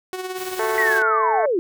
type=tone with tremolo; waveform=sawtooth; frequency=370.6 Hz; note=F#4; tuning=3 cents sharp; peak=-21 dBFS; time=0.13-1.02 s; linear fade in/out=0 ms; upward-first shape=sine; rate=18 Hz; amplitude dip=55%
type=noise; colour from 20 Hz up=white; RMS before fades=-36 dBFS; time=0.36-0.99 s; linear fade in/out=20 ms
type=harmonic tone; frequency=220 Hz; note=A3; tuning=in tune; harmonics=2 / 3 / 4 / 5 / 6 / 7 / 8 / 9 / 10; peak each=-23 / -29 / -27 / -28 / -36 / -31 / -34 / -39 / -38 dBFS; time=0.59-1.46 s; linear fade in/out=5 ms
type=linear sweep; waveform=sine; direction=down; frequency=1975.5 to 322.1 Hz; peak=-17 dBFS; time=0.78-1.59 s; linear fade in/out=0 ms
effects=none